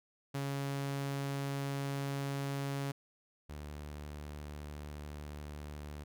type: tone pair in turn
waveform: sawtooth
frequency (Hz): 139.1 / 74.07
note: C#3 / D2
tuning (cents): +6 / +15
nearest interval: major seventh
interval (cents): 1091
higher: first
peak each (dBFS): -31 / -39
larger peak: first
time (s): 0.34-2.92 / 3.49-6.04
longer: first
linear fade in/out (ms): 10
effects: none